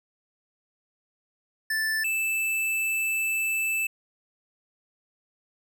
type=tone pair in turn; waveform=square; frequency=1760 / 2637 Hz; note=A6 / E7; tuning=0 / 0 cents; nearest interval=perfect fifth; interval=700 cents; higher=second; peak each=-25 dBFS; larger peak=neither; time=1.7-2.04 / 2.04-3.87 s; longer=second; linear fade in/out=5 ms; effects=none